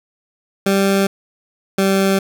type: tone pair in turn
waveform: 20% pulse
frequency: 196 / 194.08 Hz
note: G3 / G3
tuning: 0 / -17 cents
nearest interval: unison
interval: 17 cents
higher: first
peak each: -8 dBFS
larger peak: neither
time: 0.66-1.07 / 1.78-2.19 s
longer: neither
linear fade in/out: 5 ms
effects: none